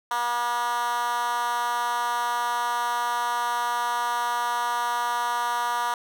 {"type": "tone with high-pass filter", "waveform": "10% pulse", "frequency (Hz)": 239.9, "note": "A#3", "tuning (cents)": 50, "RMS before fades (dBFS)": -26, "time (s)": [0.11, 5.94], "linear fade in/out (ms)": 2, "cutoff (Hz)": 960, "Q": 3.1, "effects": []}